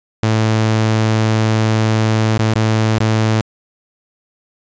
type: tone with dropouts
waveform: sawtooth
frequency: 110 Hz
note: A2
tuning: in tune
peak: -8 dBFS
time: 0.23-3.41 s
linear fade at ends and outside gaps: 0 ms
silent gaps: 2.378-2.392 / 2.537-2.556 / 2.985-3.004 s
effects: resampled to 16000 Hz